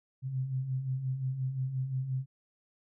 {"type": "beating tone pair", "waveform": "sine", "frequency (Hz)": [126.5, 132.2], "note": ["B2", "C3"], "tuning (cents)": [42, 18], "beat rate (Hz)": 5.7, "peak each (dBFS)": [-39, -31], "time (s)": [0.22, 2.26], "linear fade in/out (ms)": 50, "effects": []}